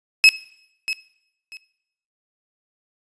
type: tone with echo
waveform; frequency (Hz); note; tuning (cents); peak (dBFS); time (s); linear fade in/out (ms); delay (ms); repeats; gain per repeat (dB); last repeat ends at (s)
30% pulse; 2576; E7; -41; -5; 0.24-0.29; 0; 640; 2; -14; 1.57
effects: noise-tail reverb RT60 0.8 s tail -20 dB re dry + resampled to 22050 Hz